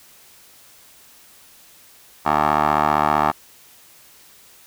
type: tone with band-pass filter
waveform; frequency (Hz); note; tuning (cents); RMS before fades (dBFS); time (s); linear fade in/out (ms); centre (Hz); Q
15% pulse; 75.3; D2; +44; -18; 2.25-3.32; 20; 990; 4
effects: white hiss -49 dBFS RMS until 4.66 s